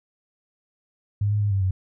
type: tone with pitch steps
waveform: sine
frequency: 102.5 / 104.4 / 102.9 / 97.7 / 93.9 Hz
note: G#2 / G#2 / G#2 / G2 / F#2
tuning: -22 / +10 / -16 / -5 / +26 cents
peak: -19 dBFS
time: 1.21-1.71 s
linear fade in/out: 5 ms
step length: 100 ms
effects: none